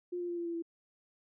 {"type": "tone with pitch steps", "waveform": "sine", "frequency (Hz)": [354.6, 350.5, 346.5, 342.5, 338.6, 334.7], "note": ["F4", "F4", "F4", "F4", "E4", "E4"], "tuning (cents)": [26, 6, -14, -34, 46, 26], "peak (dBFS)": -34, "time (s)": [0.12, 0.624], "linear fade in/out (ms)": 10, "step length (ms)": 84, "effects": []}